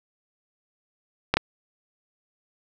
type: clicks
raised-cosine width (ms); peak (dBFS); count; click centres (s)
0.3; -3; 2; 1.34 / 1.37
effects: none